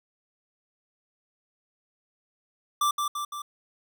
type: tone with echo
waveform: square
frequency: 1174.7 Hz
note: D6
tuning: in tune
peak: -22 dBFS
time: 2.81-2.91 s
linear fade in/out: 5 ms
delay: 170 ms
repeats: 3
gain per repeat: -4 dB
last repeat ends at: 3.42 s
effects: none